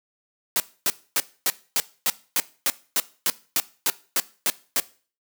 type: noise bursts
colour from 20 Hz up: white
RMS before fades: -21 dBFS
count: 15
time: 0.56-4.8 s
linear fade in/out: 0 ms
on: 40 ms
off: 260 ms
effects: noise-tail reverb RT60 0.4 s tail -19 dB re dry + high-pass 200 Hz 12 dB/octave